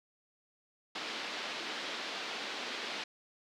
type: band-pass noise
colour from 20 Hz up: white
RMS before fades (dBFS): -40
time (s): 0.95-3.04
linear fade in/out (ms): 5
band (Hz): 220 to 4300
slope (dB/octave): 24
effects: none

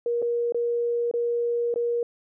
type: tone with dropouts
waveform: sine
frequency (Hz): 474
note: A#4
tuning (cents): +29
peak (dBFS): -22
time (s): 0.06-2.03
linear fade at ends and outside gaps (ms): 2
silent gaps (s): 0.219-0.224 / 0.523-0.545 / 1.113-1.138 / 1.741-1.759
effects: none

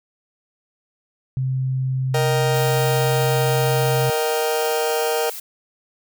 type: tone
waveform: sine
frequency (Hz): 130.81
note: C3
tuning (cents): 0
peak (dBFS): -19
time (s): 1.37-4.1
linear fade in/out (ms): 0
type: chord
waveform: 40% pulse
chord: Eb major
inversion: second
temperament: just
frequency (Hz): 466.7 / 622.3 / 777.8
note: Bb4 / Eb5 / G5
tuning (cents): +2 / 0 / -14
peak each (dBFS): -20 / -25 / -25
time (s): 2.14-5.3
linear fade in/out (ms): 5
type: noise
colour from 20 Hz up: blue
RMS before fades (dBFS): -33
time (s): 2.54-5.4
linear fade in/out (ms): 5
effects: none

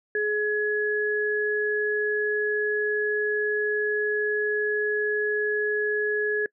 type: tone pair together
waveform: sine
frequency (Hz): 421.8 / 1687.2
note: G#4 / G#6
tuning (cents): +27 / +27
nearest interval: 2 octaves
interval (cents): 2400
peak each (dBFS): -25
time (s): 0.15-6.46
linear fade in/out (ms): 2
effects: noise-tail reverb RT60 0.1 s tail -24 dB re dry

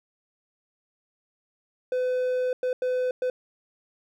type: tone bursts at uneven times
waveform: triangle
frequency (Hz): 505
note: B4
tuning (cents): +39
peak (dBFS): -21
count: 4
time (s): 1.92-2.53 / 2.63-2.73 / 2.82-3.11 / 3.22-3.3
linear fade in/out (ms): 2
effects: none

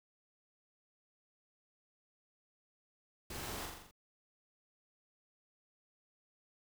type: noise with echo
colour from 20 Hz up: pink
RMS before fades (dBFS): -45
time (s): 3.3-3.66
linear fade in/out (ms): 5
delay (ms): 42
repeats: 6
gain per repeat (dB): -3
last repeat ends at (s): 3.912
effects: none

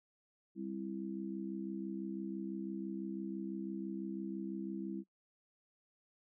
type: harmonic tone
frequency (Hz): 66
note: C2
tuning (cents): +16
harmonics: 3 / 4 / 5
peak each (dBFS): -42 / -46 / -42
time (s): 0.55-5.04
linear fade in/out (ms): 50
effects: noise-tail reverb RT60 0.1 s tail -19 dB re dry

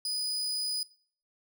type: tone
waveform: 35% pulse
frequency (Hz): 4966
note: D#8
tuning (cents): -4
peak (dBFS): -29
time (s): 0.05-0.83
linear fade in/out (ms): 2
effects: noise-tail reverb RT60 0.5 s tail -21 dB re dry

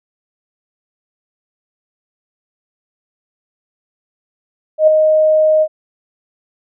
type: tone with ADSR envelope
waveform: sine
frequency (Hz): 622.3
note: D#5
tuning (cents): 0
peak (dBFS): -3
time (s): 4.78-5.68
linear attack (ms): 95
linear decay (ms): 4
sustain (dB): -5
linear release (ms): 61
effects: none

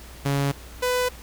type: tone pair in turn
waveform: sawtooth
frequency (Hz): 140 / 498.9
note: C#3 / B4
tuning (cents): +18 / +17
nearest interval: octave + minor seventh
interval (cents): 2199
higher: second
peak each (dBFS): -17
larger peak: neither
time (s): 0.25-0.52 / 0.82-1.09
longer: neither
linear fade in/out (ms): 10
effects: added 60 Hz sine -42 dBFS peak until 1.22 s + pink hiss -45 dBFS RMS until 1.22 s

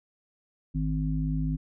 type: harmonic tone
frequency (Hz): 51.91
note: G#1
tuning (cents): 0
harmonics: 1 / 3 / 5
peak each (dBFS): -30 / -28 / -32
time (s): 0.74-1.57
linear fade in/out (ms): 20
effects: none

